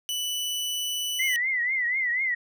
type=tone; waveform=sawtooth; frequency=2974 Hz; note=F#7; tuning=8 cents sharp; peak=-24 dBFS; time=0.09-1.36 s; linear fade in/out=0 ms
type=tone with vibrato; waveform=sine; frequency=2012 Hz; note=B6; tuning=32 cents sharp; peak=-23 dBFS; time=1.19-2.35 s; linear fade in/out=10 ms; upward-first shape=triangle; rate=4.1 Hz; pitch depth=130 cents each way
effects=none